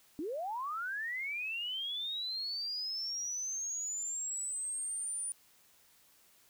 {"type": "linear sweep", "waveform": "sine", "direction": "up", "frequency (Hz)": [277.2, 9500], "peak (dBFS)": -35, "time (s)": [0.19, 5.32], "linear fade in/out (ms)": 0, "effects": ["white hiss -65 dBFS RMS until 6.49 s"]}